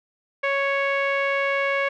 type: tone with low-pass filter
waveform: sawtooth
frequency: 554.4 Hz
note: C#5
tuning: in tune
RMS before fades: -23 dBFS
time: 0.43-1.89 s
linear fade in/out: 10 ms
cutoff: 2200 Hz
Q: 3.5
effects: none